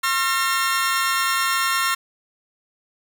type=tone cluster; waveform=sawtooth; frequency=1074 / 1365 / 1823 Hz; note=C6 / F6 / A#6; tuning=+45 / -40 / -39 cents; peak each=-20 / -19 / -21 dBFS; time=0.03-1.95 s; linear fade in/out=10 ms; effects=7-bit